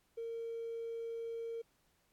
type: tone with hard clipping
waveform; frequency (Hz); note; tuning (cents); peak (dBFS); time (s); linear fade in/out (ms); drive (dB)
triangle; 460; A#4; -23; -39; 0.17-1.62; 10; 3
effects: pink hiss -75 dBFS RMS until 2.12 s + AAC 64 kbps